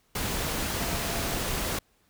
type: tone in noise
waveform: sine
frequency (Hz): 682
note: F5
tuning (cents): -41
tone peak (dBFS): -40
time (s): 0.8-1.38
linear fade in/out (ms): 5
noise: pink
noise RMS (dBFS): -30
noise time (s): 0.15-1.79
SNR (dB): -13
effects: pink hiss -67 dBFS RMS until 2.09 s